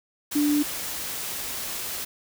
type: tone in noise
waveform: sine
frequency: 293.7 Hz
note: D4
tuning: in tune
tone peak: -19 dBFS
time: 0.35-0.63 s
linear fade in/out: 10 ms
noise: white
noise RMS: -32 dBFS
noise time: 0.31-2.05 s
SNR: +10 dB
effects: none